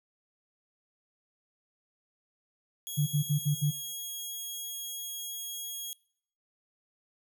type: tone with pitch glide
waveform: 5% pulse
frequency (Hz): 3322 to 3299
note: G#7 to G#7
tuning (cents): 0 to -12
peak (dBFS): -29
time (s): 2.87-5.93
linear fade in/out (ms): 0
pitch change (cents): -12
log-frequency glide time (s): 2.99-3.58
type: tone bursts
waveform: sine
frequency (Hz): 146.83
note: D3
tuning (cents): 0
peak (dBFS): -23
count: 5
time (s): 2.97-3.713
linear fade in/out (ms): 20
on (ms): 99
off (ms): 62
effects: noise-tail reverb RT60 0.6 s tail -23 dB re dry